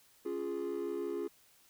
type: chord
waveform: triangle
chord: Db major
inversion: none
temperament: equal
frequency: 277.2 / 349.2 / 415.3 Hz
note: Db4 / F4 / Ab4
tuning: 0 / 0 / 0 cents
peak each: -40 / -35 / -35 dBFS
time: 0.25-1.28 s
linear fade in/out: 10 ms
effects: tanh soft clip ceiling -28 dBFS + white hiss -65 dBFS RMS until 1.69 s